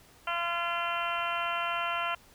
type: harmonic tone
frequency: 342.8 Hz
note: F4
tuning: 32 cents flat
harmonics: 2 / 3 / 4 / 5 / 6 / 7 / 8 / 9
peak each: -36 / -35 / -33 / -43 / -43 / -42 / -37 / -40 dBFS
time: 0.27-2.15 s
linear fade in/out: 5 ms
effects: pink hiss -58 dBFS RMS until 2.34 s